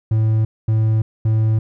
triangle tone bursts, 110 Hz, A2, in tune, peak -11 dBFS, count 3, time 0.11-1.59 s, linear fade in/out 5 ms, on 340 ms, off 230 ms, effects none

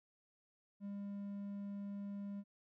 triangle tone, 201 Hz, G3, 44 cents sharp, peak -40 dBFS, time 0.8-2.44 s, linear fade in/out 50 ms, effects none

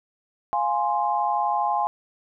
sine chord, F minor, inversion none, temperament equal, 698.5 / 830.6 / 1046.5 Hz, F5 / Ab5 / C6, 0 / 0 / 0 cents, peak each -27 / -23 / -26 dBFS, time 0.53-1.87 s, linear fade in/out 0 ms, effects none

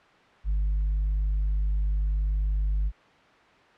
sine tone with tanh clipping, 50.4 Hz, G1, 49 cents sharp, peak -23 dBFS, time 0.44-2.92 s, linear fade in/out 50 ms, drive 1 dB, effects white hiss -55 dBFS RMS until 3.77 s + low-pass 2000 Hz 12 dB/octave

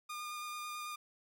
sawtooth tone with vibrato, 1213 Hz, D#6, 44 cents flat, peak -37 dBFS, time 0.09-0.96 s, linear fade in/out 10 ms, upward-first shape square, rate 9.1 Hz, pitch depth 9 cents each way, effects none

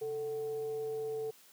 sine tone with frequency modulation, 441.8 Hz, A4, 7 cents sharp, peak -34 dBFS, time 0.01-1.31 s, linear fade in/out 10 ms, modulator 308 Hz, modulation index 0.32, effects white hiss -60 dBFS RMS until 1.52 s + high-pass 150 Hz 12 dB/octave

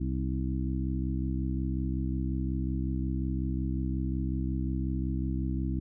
harmonic tone with a mistuned harmonic, 65.5 Hz, C2, 2 cents sharp, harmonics 1 / 2 / 3 / 4 / 5, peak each -31 / -34 / -36 / -37 / -38 dBFS, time 0-5.8 s, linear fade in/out 10 ms, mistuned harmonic 5, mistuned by -36 cents, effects none

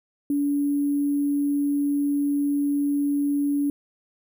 sine tone with sample-and-hold, 286.1 Hz, D4, 45 cents flat, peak -20 dBFS, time 0.3-3.7 s, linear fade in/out 2 ms, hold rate 11025 Hz, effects none

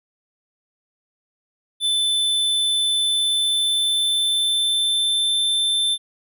square tone with pitch glide, 3520 to 3551 Hz, A7 to A7, 0 to +15 cents, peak -18 dBFS, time 1.8-5.98 s, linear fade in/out 50 ms, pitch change +15 cents, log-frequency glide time 3-5.47 s, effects none

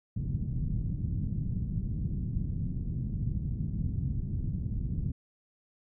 white low-pass noise, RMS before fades -32 dBFS, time 0.16-5.12 s, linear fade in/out 5 ms, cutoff 170 Hz, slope 24 dB/octave, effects none

